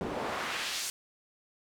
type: noise with band-pass filter sweep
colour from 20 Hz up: pink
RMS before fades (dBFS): -35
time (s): 0.01-0.9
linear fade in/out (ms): 0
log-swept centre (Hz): 310 to 7400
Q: 0.9
effects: none